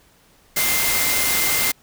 sine tone in noise, 2090 Hz, C7, 2 cents flat, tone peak -25 dBFS, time 0.56-1.72 s, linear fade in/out 10 ms, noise white, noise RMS -20 dBFS, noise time 0.56-1.72 s, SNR -8 dB, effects pink hiss -55 dBFS RMS until 1.82 s

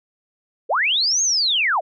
sine linear two-way sweep, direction up then down, 376.9 to 6600 to 537 Hz, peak -16 dBFS, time 0.69-1.81 s, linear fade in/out 20 ms, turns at 1.22 s, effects none

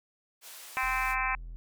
white band-pass noise, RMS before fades -47 dBFS, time 0.41-1.16 s, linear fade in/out 50 ms, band 600 to 16000 Hz, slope 12 dB/octave
harmonic tone, 259.5 Hz, C4, 14 cents flat, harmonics 3 / 4 / 5 / 6 / 7 / 8 / 9 / 10, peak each -36 / -32 / -38 / -37 / -36 / -38 / -34 / -38 dBFS, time 0.77-1.35 s, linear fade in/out 0 ms
triangle tone, 41.65 Hz, E1, 19 cents sharp, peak -37 dBFS, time 0.83-1.56 s, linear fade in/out 0 ms
effects none

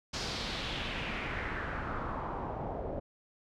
pink noise with low-pass filter sweep, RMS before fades -37 dBFS, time 0.13-3 s, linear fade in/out 10 ms, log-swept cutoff 5400 to 580 Hz, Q 2.5, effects none

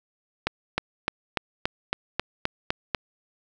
accelerating click train, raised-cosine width 0.3 ms, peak -7 dBFS, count 10, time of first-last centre 0.47-2.948 s, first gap 310 ms, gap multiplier 0.97, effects none

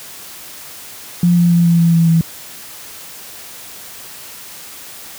sine tone with pitch steps, 174.61 / 172.9 / 171.21 / 169.54 / 167.88 / 166.24 / 164.62 Hz, F3 / F3 / F3 / E3 / E3 / E3 / E3, 0 / -17 / -34 / +49 / +32 / +15 / -2 cents, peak -8 dBFS, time 1.23-2.21 s, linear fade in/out 2 ms, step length 140 ms, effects white hiss -34 dBFS RMS until 5.18 s + high-pass 60 Hz 12 dB/octave

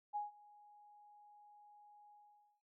sine tone with ADSR envelope, 830 Hz, G#5, 1 cent flat, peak -36 dBFS, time 0.13-2.62 s, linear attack 29 ms, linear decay 150 ms, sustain -24 dB, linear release 500 ms, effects none

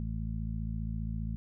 harmonic tone, 55 Hz, A1, in tune, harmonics 1 / 2 / 3 / 4, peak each -35 / -38 / -40 / -41 dBFS, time 0-1.36 s, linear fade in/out 0 ms, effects none

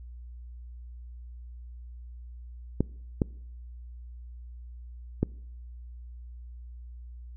clicks, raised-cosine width 3 ms, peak -10 dBFS, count 3, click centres 2.806 / 3.218 / 5.23 s, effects noise-tail reverb RT60 0.7 s tail -25 dB re dry + added 60 Hz sine -41 dBFS peak until 7.36 s

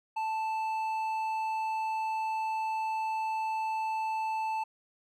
sine tone with hard clipping, 880 Hz, A5, in tune, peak -31 dBFS, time 0.16-4.64 s, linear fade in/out 10 ms, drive 6 dB, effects none

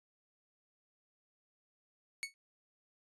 sawtooth tone with exponential decay, 2217 Hz, C#7, in tune, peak -29 dBFS, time 2.23-2.34 s, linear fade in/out 0 ms, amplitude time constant 22 ms, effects resampled to 24000 Hz

